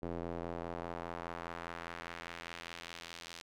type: tone with band-pass filter sweep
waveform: square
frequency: 42.46 Hz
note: F1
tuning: 48 cents flat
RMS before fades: -44 dBFS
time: 0.02-3.42 s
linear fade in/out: 10 ms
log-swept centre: 420 to 4500 Hz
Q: 1
effects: none